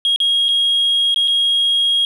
sine tone with dropouts, 3275 Hz, G#7, 25 cents flat, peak -11 dBFS, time 0.05-2.05 s, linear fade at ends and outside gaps 1 ms, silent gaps 0.161-0.202 / 0.484-0.488 / 1.144-1.16 / 1.276-1.28 s, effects tanh soft clip ceiling -10 dBFS + 8-bit

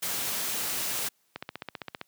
white noise, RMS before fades -31 dBFS, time 0.02-1.09 s, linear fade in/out 10 ms
click train, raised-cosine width 0.3 ms, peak -19 dBFS, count 11, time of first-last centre 1.36-2.014 s, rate 15.3 Hz
effects white hiss -70 dBFS RMS until 2.07 s + high-pass 100 Hz 12 dB/octave

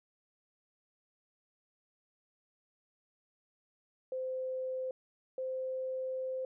sine tone pair in turn, 517 / 519.3 Hz, C5 / C5, -21 / -13 cents, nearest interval unison, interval 8 cents, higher second, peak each -34 / -34 dBFS, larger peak neither, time 4.12-4.91 / 5.38-6.45 s, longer second, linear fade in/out 2 ms, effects none

